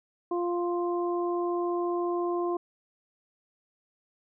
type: harmonic tone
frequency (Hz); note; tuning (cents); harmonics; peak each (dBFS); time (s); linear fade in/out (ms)
349.2; F4; 0; 1 / 2 / 3; -27 / -35 / -35; 0.31-2.57; 5
effects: none